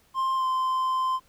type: tone with pitch glide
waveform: triangle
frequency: 1054 to 1037.7 Hz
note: C6 to C6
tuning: +12 to -15 cents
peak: -21 dBFS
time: 0.14-1.2 s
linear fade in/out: 50 ms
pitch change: -27 cents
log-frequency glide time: 0.36-0.45 s
effects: pink hiss -62 dBFS RMS until 1.28 s